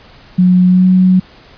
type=tone with pitch glide; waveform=sine; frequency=181.7 to 184.88 Hz; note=F#3 to F#3; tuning=-31 to -1 cents; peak=-5 dBFS; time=0.38-1.2 s; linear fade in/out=10 ms; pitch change=+30 cents; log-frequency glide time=0.68-0.86 s; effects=pink hiss -41 dBFS RMS until 1.57 s + resampled to 11025 Hz